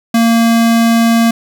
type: tone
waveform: square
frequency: 230 Hz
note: A#3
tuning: 23 cents flat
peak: -8 dBFS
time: 0.14-1.31 s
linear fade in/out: 5 ms
effects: none